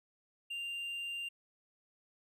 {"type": "tone", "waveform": "triangle", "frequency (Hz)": 2788, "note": "F7", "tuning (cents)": -4, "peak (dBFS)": -36, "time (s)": [0.5, 1.29], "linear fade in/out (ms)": 10, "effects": []}